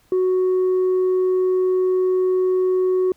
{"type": "tone with tanh clipping", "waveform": "sine", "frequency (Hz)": 370, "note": "F#4", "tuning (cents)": 0, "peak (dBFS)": -16, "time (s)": [0.12, 3.12], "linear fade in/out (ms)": 2, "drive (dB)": 1, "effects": ["pink hiss -59 dBFS RMS until 3.16 s"]}